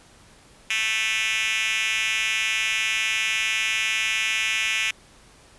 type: tone with high-pass filter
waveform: 5% pulse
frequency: 220 Hz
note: A3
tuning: in tune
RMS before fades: -24 dBFS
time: 0.7-4.91 s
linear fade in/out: 5 ms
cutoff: 2500 Hz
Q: 3.1
effects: pink hiss -52 dBFS RMS until 5.58 s + resampled to 24000 Hz